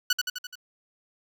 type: tone with echo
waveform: 15% pulse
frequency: 1480 Hz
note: F#6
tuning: in tune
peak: -13 dBFS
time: 0.1-0.13 s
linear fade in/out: 5 ms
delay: 85 ms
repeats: 5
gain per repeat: -4 dB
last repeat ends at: 0.555 s
effects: none